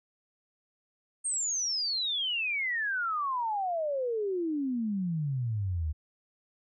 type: exponential sweep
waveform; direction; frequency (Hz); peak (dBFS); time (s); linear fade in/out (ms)
sine; down; 8730 to 73.42; -28; 1.24-5.93; 20
effects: none